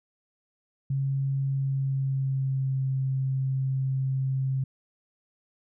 sine tone with pitch glide, 136.4 to 133.13 Hz, C#3 to C3, -28 to +30 cents, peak -24 dBFS, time 0.9-4.64 s, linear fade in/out 5 ms, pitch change -42 cents, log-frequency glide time 1.47-2.83 s, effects none

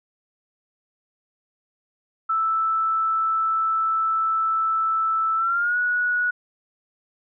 sine tone with pitch glide, 1318.5 to 1463 Hz, E6 to F#6, 0 to -20 cents, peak -19 dBFS, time 2.29-6.31 s, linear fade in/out 10 ms, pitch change +180 cents, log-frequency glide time 5.36-5.77 s, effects none

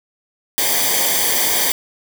white noise with comb filter, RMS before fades -17 dBFS, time 0.58-1.72 s, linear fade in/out 0 ms, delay 0.74 ms, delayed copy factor -0.8, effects none

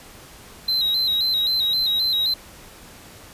triangle tone with vibrato, 3951 Hz, B7, in tune, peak -17 dBFS, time 0.68-2.34 s, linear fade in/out 5 ms, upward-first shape square, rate 3.8 Hz, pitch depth 57 cents each way, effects pink hiss -44 dBFS RMS until 3.33 s + resampled to 32000 Hz

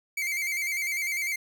45% pulse tone with vibrato, 2190 Hz, C#7, 22 cents flat, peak -27 dBFS, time 0.17-1.36 s, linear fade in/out 5 ms, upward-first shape square, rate 10 Hz, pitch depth 68 cents each way, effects none

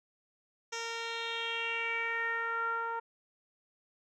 10% pulse tone with low-pass filter sweep, 460.5 Hz, A#4, 21 cents flat, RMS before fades -35 dBFS, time 0.72-3 s, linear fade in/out 10 ms, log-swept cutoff 5600 to 1100 Hz, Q 4.7, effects none

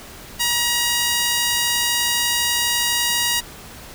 sawtooth tone with high-pass filter, 952 Hz, A#5, 36 cents sharp, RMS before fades -20 dBFS, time 0.39-3.41 s, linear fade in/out 20 ms, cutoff 2500 Hz, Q 0.64, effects pink hiss -39 dBFS RMS until 3.94 s

